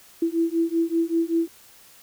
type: beating tone pair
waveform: sine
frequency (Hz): 329.6 / 334.8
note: E4 / E4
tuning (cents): 0 / +27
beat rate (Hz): 5.2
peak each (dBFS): -23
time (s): 0.22-1.48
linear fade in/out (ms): 5
effects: white hiss -51 dBFS RMS until 2.02 s